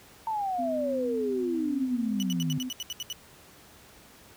sine exponential sweep, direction down, 910 to 146.83 Hz, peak -27 dBFS, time 0.27-2.58 s, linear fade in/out 2 ms
sine tone, 254.5 Hz, C4, 48 cents flat, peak -31 dBFS, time 0.58-2.7 s, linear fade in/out 20 ms
30% pulse tone bursts, 2960 Hz, F#7, in tune, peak -29 dBFS, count 10, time 2.2-3.127 s, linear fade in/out 0 ms, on 27 ms, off 73 ms
effects pink hiss -53 dBFS RMS until 4.36 s + high-pass 60 Hz 12 dB/octave

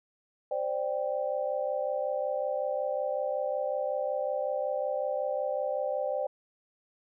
sine chord, C suspended second, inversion none, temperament just, 523.3 / 588.7 / 784.9 Hz, C5 / D5 / G5, 0 / +4 / +2 cents, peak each -32 / -31 / -36 dBFS, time 0.51-6.27 s, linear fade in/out 5 ms, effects none

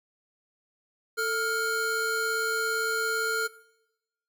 square tone pair together, 444 / 1409.6 Hz, A4 / F6, +16 / +16 cents, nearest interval octave + minor sixth, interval 2000 cents, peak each -31 / -28 dBFS, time 1.17-3.48 s, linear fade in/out 20 ms, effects noise-tail reverb RT60 0.9 s tail -20 dB re dry

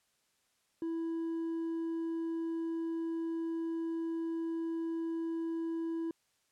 sine tone with hard clipping, 329.6 Hz, E4, in tune, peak -34 dBFS, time 0.82-6.11 s, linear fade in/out 2 ms, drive 2 dB, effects white hiss -75 dBFS RMS until 6.51 s + low-pass 10000 Hz 12 dB/octave

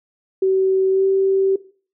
sine tone with pitch glide, 380.9 to 386.4 Hz, G4 to G4, -50 to -25 cents, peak -13 dBFS, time 0.42-1.56 s, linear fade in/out 5 ms, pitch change +25 cents, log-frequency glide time 0.9-1.04 s, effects noise-tail reverb RT60 0.4 s tail -17 dB re dry

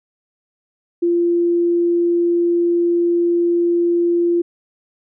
sine tone, 344.6 Hz, F4, 23 cents flat, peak -13 dBFS, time 1.02-4.42 s, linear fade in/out 10 ms, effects none

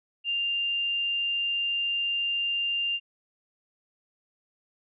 sine tone, 2794 Hz, F7, in tune, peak -25 dBFS, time 0.24-3 s, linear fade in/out 50 ms, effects none

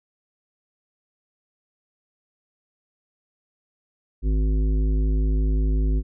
harmonic tone, 52.6 Hz, G#1, 23 cents sharp, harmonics 1 / 3 / 5 / 7 / 9, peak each -18 / -32 / -32 / -37 / -48 dBFS, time 4.22-6.03 s, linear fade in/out 50 ms, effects none

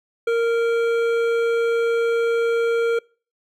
sine tone with hard clipping, 463.6 Hz, A#4, 10 cents flat, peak -19 dBFS, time 0.27-2.99 s, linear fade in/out 5 ms, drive 11 dB, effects noise-tail reverb RT60 0.4 s tail -26 dB re dry

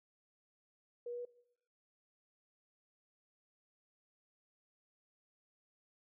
sine tone with pitch steps, 480 / 483.1 / 486.1 Hz, B4 / B4 / B4, -49 / -38 / -28 cents, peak -40 dBFS, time 1.06-1.252 s, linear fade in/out 5 ms, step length 64 ms, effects noise-tail reverb RT60 0.7 s tail -19 dB re dry

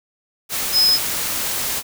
sine tone in noise, 5100 Hz, D#8, 42 cents sharp, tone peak -12 dBFS, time 0.72-0.99 s, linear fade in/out 50 ms, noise white, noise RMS -23 dBFS, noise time 0.49-1.83 s, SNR +8 dB, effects none

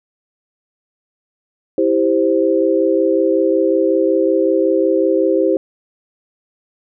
sine chord, C major, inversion first, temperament just, 327 / 392.4 / 523.3 Hz, E4 / G4 / C5, -14 / +2 / 0 cents, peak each -16 dBFS, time 1.78-5.57 s, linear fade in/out 2 ms, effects none

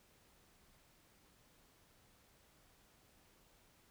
silence, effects pink hiss -69 dBFS RMS until 3.9 s

